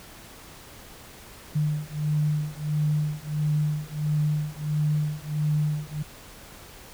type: beating tone pair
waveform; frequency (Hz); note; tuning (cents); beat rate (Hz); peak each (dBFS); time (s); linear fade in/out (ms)
sine; 150 / 151.5; D3 / D#3; +37 / -46; 1.5; -26; 1.55-6.03; 10
effects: pink hiss -46 dBFS RMS until 6.93 s